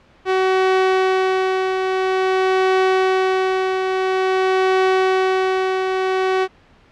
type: tone with tremolo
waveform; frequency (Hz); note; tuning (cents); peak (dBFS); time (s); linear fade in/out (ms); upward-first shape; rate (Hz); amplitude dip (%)
sawtooth; 376.7; F#4; +31; -9; 0.25-6.48; 50; triangle; 0.49; 45
effects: pink hiss -51 dBFS RMS until 6.91 s + low-pass 3000 Hz 12 dB/octave